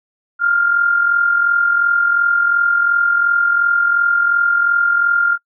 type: tone with amplitude modulation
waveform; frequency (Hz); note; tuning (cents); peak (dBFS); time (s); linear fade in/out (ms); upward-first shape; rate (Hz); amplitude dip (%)
sine; 1400; F6; +4; -9; 0.39-5.38; 50; sine; 42.8; 55
effects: noise-tail reverb RT60 0.1 s tail -25 dB re dry